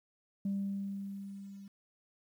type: tone with level ramp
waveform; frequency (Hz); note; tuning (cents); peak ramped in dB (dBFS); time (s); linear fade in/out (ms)
sine; 197.8; G3; +16; -29 to -47; 0.45-1.68; 5
effects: tanh soft clip ceiling -28 dBFS + 11-bit